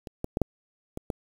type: clicks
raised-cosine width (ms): 2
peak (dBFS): -25 / -16 / -12 / -8 / -20 / -15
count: 6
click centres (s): 0.072 / 0.244 / 0.371 / 0.417 / 0.974 / 1.102
effects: 7-bit